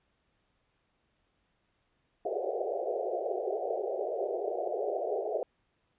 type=band-pass noise; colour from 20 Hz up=pink; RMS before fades=-33 dBFS; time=2.25-5.43 s; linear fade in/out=2 ms; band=370 to 740 Hz; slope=96 dB/octave; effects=pink hiss -75 dBFS RMS until 5.98 s + resampled to 8000 Hz